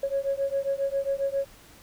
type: beating tone pair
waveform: sine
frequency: 547 / 554.4 Hz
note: C#5 / C#5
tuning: -23 / 0 cents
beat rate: 7.4 Hz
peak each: -27 dBFS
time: 0.03-1.45 s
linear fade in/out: 5 ms
effects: tanh soft clip ceiling -18 dBFS + pink hiss -52 dBFS RMS until 1.82 s